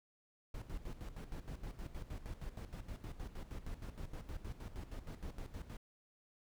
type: noise with tremolo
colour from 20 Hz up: brown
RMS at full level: -44 dBFS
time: 0.54-5.77 s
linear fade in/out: 5 ms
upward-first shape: square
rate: 6.4 Hz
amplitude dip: 70%
effects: none